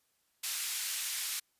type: band-pass noise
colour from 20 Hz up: white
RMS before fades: -36 dBFS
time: 0.43-1.4 s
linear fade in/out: 10 ms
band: 1900 to 13000 Hz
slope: 12 dB/octave
effects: white hiss -75 dBFS RMS until 1.59 s + resampled to 32000 Hz